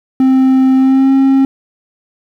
triangle tone with pitch glide, 262.3 to 269.1 Hz, C4 to C4, +4 to +49 cents, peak -4 dBFS, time 0.2-1.45 s, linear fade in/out 2 ms, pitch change +45 cents, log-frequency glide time 0.75-1.12 s, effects 7-bit

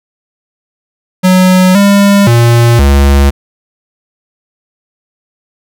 square tone with pitch steps, 184.6 / 200.6 / 118 / 69.8 Hz, F#3 / G3 / A#2 / C#2, -4 / +40 / +22 / +13 cents, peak -4 dBFS, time 1.23-3.31 s, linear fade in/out 20 ms, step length 520 ms, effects none

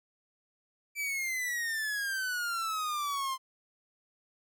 45% pulse exponential sweep, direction down, 2338 to 1041 Hz, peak -31 dBFS, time 0.95-3.38 s, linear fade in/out 50 ms, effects none

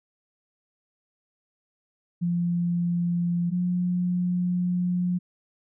sine tone pair in turn, 173.3 / 178.58 Hz, F3 / F3, -13 / +39 cents, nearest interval minor second, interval 52 cents, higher second, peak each -22 dBFS, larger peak neither, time 2.21-3.51 / 3.51-5.19 s, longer second, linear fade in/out 20 ms, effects none

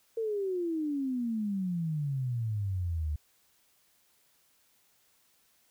sine exponential sweep, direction down, 460 to 72.8 Hz, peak -29 dBFS, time 0.17-3.16 s, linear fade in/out 5 ms, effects white hiss -68 dBFS RMS until 5.7 s

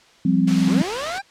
sine chord, F suspended second, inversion none, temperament equal, 174.61 / 196 / 261.6 Hz, F3 / G3 / C4, 0 / 0 / 0 cents, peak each -19 dBFS, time 0.25-0.82 s, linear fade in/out 5 ms
white noise, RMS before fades -28 dBFS, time 0.47-1.19 s, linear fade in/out 10 ms
25% pulse linear sweep, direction up, 122 to 815 Hz, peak -22 dBFS, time 0.66-1.22 s, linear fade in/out 20 ms
effects white hiss -52 dBFS RMS until 1.3 s + low-pass 5000 Hz 12 dB/octave

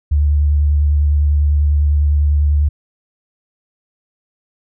sine tone with vibrato, 73.42 Hz, D2, in tune, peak -10 dBFS, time 0.11-2.69 s, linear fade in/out 10 ms, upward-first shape square, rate 10 Hz, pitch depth 17 cents each way, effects none

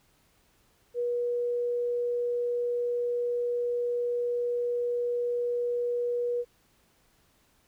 sine tone, 482.6 Hz, B4, 40 cents flat, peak -26 dBFS, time 0.94-6.45 s, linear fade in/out 50 ms, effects pink hiss -66 dBFS RMS until 7.67 s

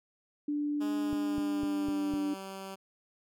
sine tone, 293.7 Hz, D4, in tune, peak -29 dBFS, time 0.48-2.34 s, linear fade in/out 5 ms
10% pulse tone with pitch glide, 208 to 192.95 Hz, G#3 to G3, +3 to -27 cents, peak -32 dBFS, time 0.8-2.76 s, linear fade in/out 20 ms, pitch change -130 cents, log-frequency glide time 0.94-2.24 s
click train, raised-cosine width 3 ms, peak -26 dBFS, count 5, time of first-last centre 1.13-2.138 s, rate 3.97 Hz
effects none

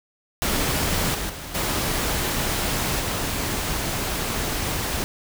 pink noise with level steps, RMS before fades -23 / -28 / -35 / -24 / -26 dBFS, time 0.42-5.04 s, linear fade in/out 0 ms, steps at 1.14 / 1.29 / 1.54 / 2.99 s, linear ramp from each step 10 ms, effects none

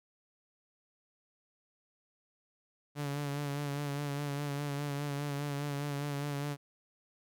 sawtooth tone with vibrato, 143.5 Hz, D3, 40 cents flat, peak -30 dBFS, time 2.95-6.57 s, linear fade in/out 50 ms, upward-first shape sine, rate 4.9 Hz, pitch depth 35 cents each way, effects none

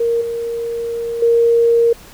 sine tone with level steps, 466.2 Hz, A#4, in tune, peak -13 / -19 / -9 dBFS, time 0-1.93 s, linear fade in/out 5 ms, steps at 0.21 / 1.22 s, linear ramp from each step 5 ms, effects pink hiss -41 dBFS RMS until 2.13 s

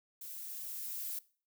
violet noise with level ramp, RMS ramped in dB -46 to -39 dBFS, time 0.21-1.19 s, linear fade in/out 5 ms, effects noise-tail reverb RT60 0.4 s tail -20 dB re dry

